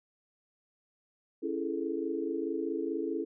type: chord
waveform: sine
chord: A major seventh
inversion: first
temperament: equal with one note detuned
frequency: 277.2 / 333.3 / 415.3 / 440 Hz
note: C#4 / E4 / G#4 / A4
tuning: 0 / +19 / 0 / 0 cents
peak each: -37 / -34 / -38 / -37 dBFS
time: 1.42-3.25 s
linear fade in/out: 20 ms
effects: none

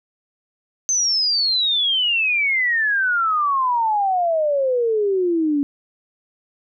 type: exponential sweep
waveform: sine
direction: down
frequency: 6272 to 278.8 Hz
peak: -16 dBFS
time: 0.89-5.63 s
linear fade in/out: 0 ms
effects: none

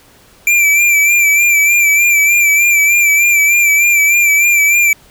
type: tone with vibrato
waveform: square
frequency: 2349 Hz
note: D7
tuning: in tune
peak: -8 dBFS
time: 0.47-4.93 s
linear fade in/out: 2 ms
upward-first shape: sine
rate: 3.3 Hz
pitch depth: 43 cents each way
effects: pink hiss -45 dBFS RMS until 5.1 s

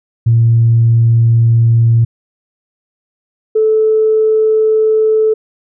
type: tone pair in turn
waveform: sine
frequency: 115.6 / 436.4 Hz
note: A#2 / A4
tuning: -14 / -14 cents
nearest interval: octave + major seventh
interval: 2300 cents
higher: second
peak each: -5 / -7 dBFS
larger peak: first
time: 0.26-2.05 / 3.55-5.34 s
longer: neither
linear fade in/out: 10 ms
effects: tanh soft clip ceiling -1 dBFS

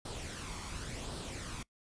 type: noise with flanger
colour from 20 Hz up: pink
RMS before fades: -42 dBFS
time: 0.05-1.63 s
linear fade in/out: 5 ms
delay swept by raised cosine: 0.22 to 0.92 ms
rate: 0.91 Hz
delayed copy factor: +0.5
effects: noise-tail reverb RT60 0.1 s tail -23 dB re dry + resampled to 22050 Hz

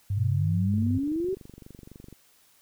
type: tone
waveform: sine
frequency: 99 Hz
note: G2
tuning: 18 cents sharp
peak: -24 dBFS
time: 0.1-0.98 s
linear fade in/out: 5 ms
type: exponential sweep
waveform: sine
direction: up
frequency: 114.6 to 392 Hz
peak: -25 dBFS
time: 0.17-1.35 s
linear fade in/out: 10 ms
type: click train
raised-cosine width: 3 ms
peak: -32 dBFS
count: 34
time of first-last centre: 0.74-2.127 s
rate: 23.8 Hz
effects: white hiss -61 dBFS RMS until 2.61 s

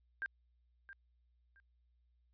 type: tone with echo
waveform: sine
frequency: 1592 Hz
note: G6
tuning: 26 cents sharp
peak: -36 dBFS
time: 0.22-0.26 s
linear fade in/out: 0 ms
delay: 670 ms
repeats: 2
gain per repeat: -13 dB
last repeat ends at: 1.6 s
effects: added 60 Hz sine -70 dBFS peak until 2.33 s + resampled to 11025 Hz

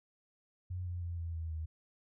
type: tone with pitch steps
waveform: sine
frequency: 90.6 / 88.22 / 85.91 / 83.66 / 81.46 / 79.33 Hz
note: F#2 / F2 / F2 / E2 / E2 / D#2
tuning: -36 / +18 / -28 / +26 / -20 / +34 cents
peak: -36 dBFS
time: 0.7-1.66 s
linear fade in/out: 10 ms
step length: 160 ms
effects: none

